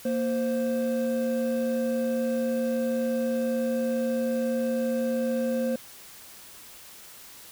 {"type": "tone pair together", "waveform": "triangle", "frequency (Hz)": [233, 523.1], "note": ["A#3", "C5"], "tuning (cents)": [-1, -1], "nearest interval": "octave + major second", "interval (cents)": 1400, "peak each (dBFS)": -25, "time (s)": [0.05, 5.76], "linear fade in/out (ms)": 5, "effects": ["white hiss -47 dBFS RMS until 7.51 s"]}